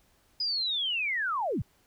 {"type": "linear sweep", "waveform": "sine", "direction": "down", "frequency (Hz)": [5010, 65.41], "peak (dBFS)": -27, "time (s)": [0.4, 1.62], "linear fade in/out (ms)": 5, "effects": ["pink hiss -66 dBFS RMS until 1.86 s"]}